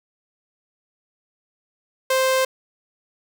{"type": "tone", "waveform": "sawtooth", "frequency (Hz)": 523.3, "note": "C5", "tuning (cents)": 0, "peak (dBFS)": -13, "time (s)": [2.1, 2.45], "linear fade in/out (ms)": 5, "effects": []}